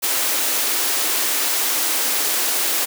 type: high-pass noise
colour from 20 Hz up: white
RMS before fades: -20 dBFS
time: 0.02-2.86 s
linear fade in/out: 20 ms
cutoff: 250 Hz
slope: 48 dB/octave
effects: none